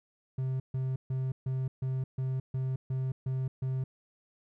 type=tone bursts; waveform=triangle; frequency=130.81 Hz; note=C3; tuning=in tune; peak=-27 dBFS; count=10; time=0.38-3.84 s; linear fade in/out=5 ms; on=220 ms; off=140 ms; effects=none